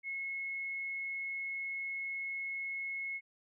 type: tone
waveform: sine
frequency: 2178 Hz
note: C#7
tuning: 31 cents flat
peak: -36 dBFS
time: 0.03-3.21 s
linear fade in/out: 50 ms
effects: none